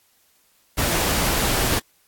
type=noise; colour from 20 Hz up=pink; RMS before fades=-21 dBFS; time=0.77-1.8 s; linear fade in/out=20 ms; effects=white hiss -61 dBFS RMS until 2.07 s + AAC 64 kbps